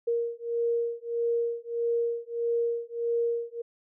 sine beating tone pair, 467.6 / 469.2 Hz, A#4 / A#4, +5 / +11 cents, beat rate 1.6 Hz, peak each -29 dBFS, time 0.07-3.62 s, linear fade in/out 10 ms, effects none

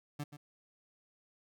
30% pulse tone with echo, 146.1 Hz, D3, 9 cents flat, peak -34 dBFS, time 0.19-0.24 s, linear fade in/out 10 ms, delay 130 ms, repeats 1, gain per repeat -11 dB, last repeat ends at 0.37 s, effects none

